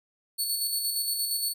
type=tone with tremolo; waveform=15% pulse; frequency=4435 Hz; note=C#8; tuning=in tune; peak=-19 dBFS; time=0.38-1.54 s; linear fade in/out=20 ms; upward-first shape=square; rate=8.6 Hz; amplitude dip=35%; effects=none